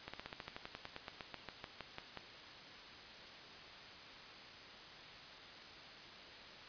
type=slowing click train; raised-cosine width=0.3 ms; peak=-28 dBFS; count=20; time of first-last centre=0.08-2.173 s; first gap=56 ms; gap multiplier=1.07; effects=white hiss -53 dBFS RMS until 6.68 s + resampled to 11025 Hz